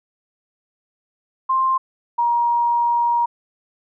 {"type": "tone pair in turn", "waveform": "sine", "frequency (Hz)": [1052, 947.2], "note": ["C6", "A#5"], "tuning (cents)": [9, 27], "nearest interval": "major second", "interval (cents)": 182, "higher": "first", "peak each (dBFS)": -15, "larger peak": "neither", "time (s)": [[1.49, 1.78], [2.18, 3.26]], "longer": "second", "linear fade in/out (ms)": 10, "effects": []}